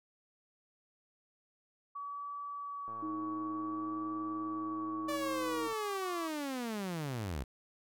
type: tone with vibrato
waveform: sine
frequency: 1136 Hz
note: C#6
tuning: 42 cents sharp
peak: -39 dBFS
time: 1.95-6.28 s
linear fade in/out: 10 ms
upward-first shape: sine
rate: 0.56 Hz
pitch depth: 17 cents each way
type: click train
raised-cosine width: 1 ms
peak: -39 dBFS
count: 320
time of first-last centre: 2.88-5.728 s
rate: 112 Hz
type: tone with pitch glide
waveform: sine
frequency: 314.1 to 317.4 Hz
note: D#4 to D#4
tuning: +16 to +35 cents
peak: -37 dBFS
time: 3.02-5.68 s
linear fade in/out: 10 ms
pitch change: +19 cents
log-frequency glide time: 3.59-4.85 s
type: linear sweep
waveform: sawtooth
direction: down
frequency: 588 to 58.27 Hz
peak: -32 dBFS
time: 5.08-7.44 s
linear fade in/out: 10 ms
effects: none